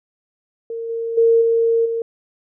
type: tone with level steps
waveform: sine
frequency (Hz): 458.9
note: A#4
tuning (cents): -27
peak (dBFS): -24 / -21 / -10 / -13 / -19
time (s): 0.7-2.02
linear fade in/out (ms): 2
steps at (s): 0.89 / 1.17 / 1.41 / 1.85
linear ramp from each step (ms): 10
effects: none